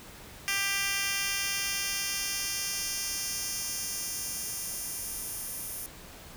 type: tone with high-pass filter sweep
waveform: 10% pulse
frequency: 395.6 Hz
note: G4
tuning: 16 cents sharp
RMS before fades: -33 dBFS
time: 0.48-5.86 s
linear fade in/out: 0 ms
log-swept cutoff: 2400 to 11000 Hz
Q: 1
effects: pink hiss -48 dBFS RMS until 6.36 s